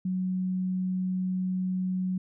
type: tone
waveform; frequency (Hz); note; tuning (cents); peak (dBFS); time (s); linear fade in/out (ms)
sine; 185; F#3; 0; -26; 0.05-2.18; 5
effects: none